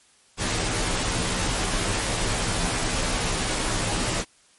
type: noise with comb filter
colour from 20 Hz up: pink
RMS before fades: -25 dBFS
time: 0.37-4.25 s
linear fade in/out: 50 ms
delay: 14 ms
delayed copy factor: -0.85
effects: white hiss -58 dBFS RMS until 4.58 s + MP3 48 kbps